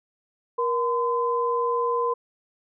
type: tone pair together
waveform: sine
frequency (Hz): 474.6 / 1020.9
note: A#4 / C6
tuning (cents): +31 / -43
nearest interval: octave + minor second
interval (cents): 1326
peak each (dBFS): -24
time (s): 0.58-2.14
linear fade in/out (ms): 10
effects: none